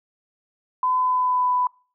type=tone with pitch glide; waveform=sine; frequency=1012 to 995.8 Hz; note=B5 to B5; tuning=+42 to +14 cents; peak=-18 dBFS; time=0.83-1.67 s; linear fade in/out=2 ms; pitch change=-28 cents; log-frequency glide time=1-1.52 s; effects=noise-tail reverb RT60 0.4 s tail -26 dB re dry